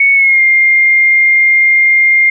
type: tone with pitch glide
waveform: sine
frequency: 2217 to 2114 Hz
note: C#7 to C7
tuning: 0 to +17 cents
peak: -5 dBFS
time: 0-2.3 s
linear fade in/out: 5 ms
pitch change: -83 cents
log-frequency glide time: 0.14-0.41 s
effects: none